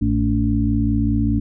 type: harmonic tone with a mistuned harmonic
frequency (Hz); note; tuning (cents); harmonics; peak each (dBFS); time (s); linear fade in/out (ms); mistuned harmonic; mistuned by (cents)
55.5; A1; +16; 1 / 2 / 4 / 5; -21 / -21 / -21 / -21; 0.01-1.4; 10; 5; +58
effects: none